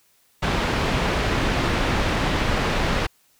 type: low-pass noise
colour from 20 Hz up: pink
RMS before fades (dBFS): -22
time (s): 0.42-3.07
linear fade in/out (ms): 10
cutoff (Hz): 3300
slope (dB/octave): 12
effects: white hiss -61 dBFS RMS until 3.39 s